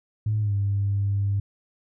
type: tone with pitch glide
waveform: sine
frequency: 107.2 to 100.02 Hz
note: A2 to G2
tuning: -45 to +35 cents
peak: -20 dBFS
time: 0.26-1.4 s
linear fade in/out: 5 ms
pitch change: -120 cents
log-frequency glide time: 0.4-0.54 s
effects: tanh soft clip ceiling -16 dBFS